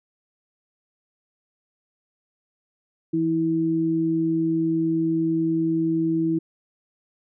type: tone pair together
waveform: sine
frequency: 165.05 / 324.8 Hz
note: E3 / E4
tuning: +2 / -26 cents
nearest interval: octave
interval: 1172 cents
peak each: -27 / -20 dBFS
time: 3.13-6.39 s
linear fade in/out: 10 ms
effects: none